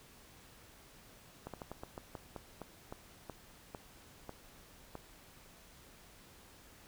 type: slowing click train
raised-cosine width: 1 ms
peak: -29 dBFS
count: 14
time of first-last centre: 1.47-4.953 s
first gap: 67 ms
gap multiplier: 1.21
effects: pink hiss -59 dBFS RMS until 6.87 s